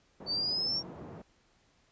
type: band-pass noise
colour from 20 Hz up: pink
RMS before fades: -46 dBFS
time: 0.2-1.22 s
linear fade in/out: 5 ms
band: 120 to 730 Hz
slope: 12 dB/octave
type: exponential sweep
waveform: sine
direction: up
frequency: 4518 to 5588 Hz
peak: -29 dBFS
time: 0.26-0.83 s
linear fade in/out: 50 ms
effects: pink hiss -68 dBFS RMS until 1.91 s + resampled to 16000 Hz